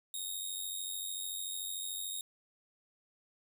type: tone with amplitude modulation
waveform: 10% pulse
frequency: 3729 Hz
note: A#7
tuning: in tune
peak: -27 dBFS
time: 0.14-2.21 s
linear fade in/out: 2 ms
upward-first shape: sine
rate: 93.5 Hz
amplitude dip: 60%
effects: none

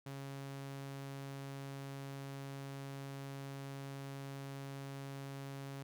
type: tone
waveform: sawtooth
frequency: 137.7 Hz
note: C#3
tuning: 11 cents flat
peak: -40 dBFS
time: 0.06-5.83 s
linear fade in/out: 5 ms
effects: none

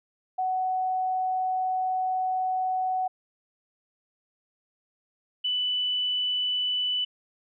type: tone pair in turn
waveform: sine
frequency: 746 / 2984 Hz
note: F#5 / F#7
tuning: +14 / +14 cents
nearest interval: 2 octaves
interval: 2400 cents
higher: second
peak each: -24 dBFS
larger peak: neither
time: 0.38-3.08 / 5.44-7.05 s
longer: first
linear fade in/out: 10 ms
effects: none

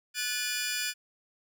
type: tone cluster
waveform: 15% pulse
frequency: 1474 / 1732 / 2424 Hz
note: F#6 / A6 / D#7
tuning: -7 / -28 / -46 cents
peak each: -29 / -29 / -26 dBFS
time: 0.14-0.94 s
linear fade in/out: 50 ms
effects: none

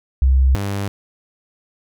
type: tone pair in turn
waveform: sine / sawtooth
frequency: 65.8 / 99.88 Hz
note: C2 / G2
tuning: +10 / +33 cents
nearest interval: perfect fifth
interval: 723 cents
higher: second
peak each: -10 / -17 dBFS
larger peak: first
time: 0.22-0.55 / 0.55-0.88 s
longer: neither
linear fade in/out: 0 ms
effects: none

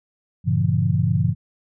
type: chord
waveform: sine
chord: G diminished seventh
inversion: none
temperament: just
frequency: 98 / 117.6 / 141.12 / 169.34 Hz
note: G2 / Bb2 / Db3 / Fb3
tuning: 0 / +16 / +31 / +47 cents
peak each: -22 dBFS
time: 0.44-1.35 s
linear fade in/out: 50 ms
effects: none

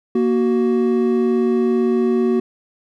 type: tone pair together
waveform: triangle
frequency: 235.7 / 373.5 Hz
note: A#3 / F#4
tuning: +19 / +16 cents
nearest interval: minor sixth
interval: 797 cents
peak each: -15 dBFS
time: 0.15-2.4 s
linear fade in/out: 5 ms
effects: none

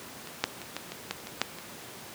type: clicks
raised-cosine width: 0.2 ms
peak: -24 / -6 / -22 / -15 / -20 / -12 / -29 / -21 / -6 / -24 dBFS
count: 10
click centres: 0.273 / 0.44 / 0.617 / 0.766 / 0.92 / 1.11 / 1.202 / 1.271 / 1.416 / 1.586 s
effects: pink hiss -44 dBFS RMS until 2.14 s + high-pass 150 Hz 12 dB/octave

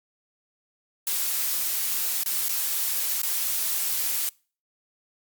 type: noise with dropouts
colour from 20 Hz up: blue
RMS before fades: -26 dBFS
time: 1.07-4.29 s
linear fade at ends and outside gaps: 1 ms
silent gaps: 2.234-2.26 / 2.484-2.492 / 3.218-3.232 s
effects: noise-tail reverb RT60 0.4 s tail -26 dB re dry + Opus 48 kbps

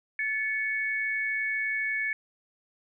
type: tone pair together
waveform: sine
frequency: 1737 / 2222 Hz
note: A6 / C#7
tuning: -23 / +4 cents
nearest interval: major third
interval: 427 cents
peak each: -30 / -29 dBFS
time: 0.19-2.13 s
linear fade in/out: 2 ms
effects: none

